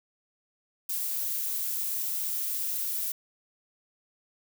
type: noise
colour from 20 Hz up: violet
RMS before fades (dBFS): -31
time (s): 0.89-3.12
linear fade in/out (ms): 5
effects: none